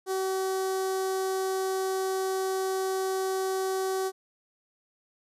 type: tone with notch filter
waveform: sawtooth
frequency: 380 Hz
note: F#4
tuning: 46 cents sharp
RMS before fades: -29 dBFS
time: 0.06-4.12 s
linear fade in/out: 50 ms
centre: 2500 Hz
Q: 0.76
effects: resampled to 32000 Hz